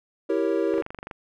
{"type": "chord", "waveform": "triangle", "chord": "E diminished seventh", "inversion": "none", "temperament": "equal", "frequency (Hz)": [329.6, 392, 466.2, 554.4], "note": ["E4", "G4", "Bb4", "Db5"], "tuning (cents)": [0, 0, 0, 0], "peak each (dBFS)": [-24, -24, -25, -27], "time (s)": [0.29, 0.82], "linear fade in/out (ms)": 10}
{"type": "click train", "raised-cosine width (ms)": 0.5, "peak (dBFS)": -21, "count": 10, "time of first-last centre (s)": [0.74, 1.112], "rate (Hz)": 24.2}
{"effects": []}